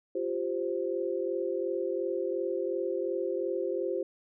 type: chord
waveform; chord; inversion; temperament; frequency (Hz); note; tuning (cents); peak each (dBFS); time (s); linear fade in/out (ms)
sine; F suspended second; none; equal; 349.2 / 392 / 523.3; F4 / G4 / C5; 0 / 0 / 0; -33; 0.15-4.03; 5
effects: none